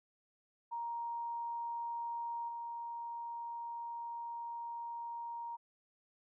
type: tone with level steps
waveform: sine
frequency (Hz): 937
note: A#5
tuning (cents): +9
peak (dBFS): -37 / -40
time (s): 0.71-5.57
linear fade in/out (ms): 20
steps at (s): 2.48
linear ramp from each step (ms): 10
effects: none